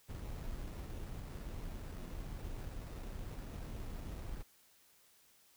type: noise with sample-and-hold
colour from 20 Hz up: brown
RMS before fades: -44 dBFS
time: 0.08-4.43 s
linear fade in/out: 20 ms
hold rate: 3150 Hz
effects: white hiss -67 dBFS RMS until 5.56 s